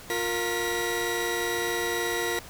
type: tone cluster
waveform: sawtooth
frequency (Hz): 353.4 / 463.8 / 1939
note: F4 / A#4 / B6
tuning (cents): +21 / -9 / -32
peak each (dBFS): -27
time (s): 0.1-2.39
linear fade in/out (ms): 0
effects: pink hiss -45 dBFS RMS until 2.49 s